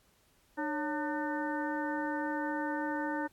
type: harmonic tone with a mistuned harmonic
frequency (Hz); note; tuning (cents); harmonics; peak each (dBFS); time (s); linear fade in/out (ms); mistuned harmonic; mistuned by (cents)
300.6; D4; +40; 1 / 2 / 3 / 4 / 5 / 6; -35 / -40 / -37 / -49 / -41 / -42; 0.57-3.28; 20; 2; -130
effects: pink hiss -68 dBFS RMS until 3.32 s + AAC 64 kbps